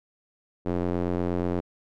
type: tone with band-pass filter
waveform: square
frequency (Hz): 44.21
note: F1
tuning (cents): +22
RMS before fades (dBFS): -27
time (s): 0.65-1.61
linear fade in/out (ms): 20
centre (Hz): 370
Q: 1.1
effects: none